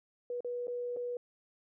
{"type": "tone with dropouts", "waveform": "sine", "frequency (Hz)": 486.9, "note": "B4", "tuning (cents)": -25, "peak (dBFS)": -34, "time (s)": [0.3, 1.17], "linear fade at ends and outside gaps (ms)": 2, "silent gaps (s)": [[0.406, 0.446], [0.671, 0.68], [0.964, 0.969]], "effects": []}